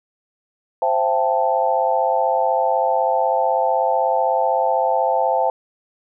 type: chord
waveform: sine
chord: A minor seventh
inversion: first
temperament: equal with one note detuned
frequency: 523.3 / 671.6 / 784 / 880 Hz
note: C5 / E5 / G5 / A5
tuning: 0 / +32 / 0 / 0 cents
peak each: -21 dBFS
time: 0.82-5.5 s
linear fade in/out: 2 ms
effects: none